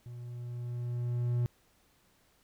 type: tone with level ramp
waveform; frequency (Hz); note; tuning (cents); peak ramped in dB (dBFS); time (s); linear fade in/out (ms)
triangle; 121; B2; -35; -40 to -24; 0.06-1.46; 0
effects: pink hiss -68 dBFS RMS until 2.43 s